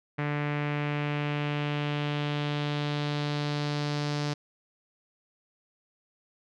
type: tone with low-pass filter sweep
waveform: sawtooth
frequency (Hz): 146.83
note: D3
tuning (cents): 0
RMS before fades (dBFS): -30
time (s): 0.18-4.34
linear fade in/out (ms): 10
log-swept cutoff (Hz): 2100 to 5100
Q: 2.4
effects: none